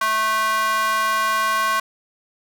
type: tone with high-pass filter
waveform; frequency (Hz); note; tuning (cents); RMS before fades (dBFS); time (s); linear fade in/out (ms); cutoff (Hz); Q
square; 218.6; A3; -11; -20; 0.01-1.8; 5; 1200; 4.4
effects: none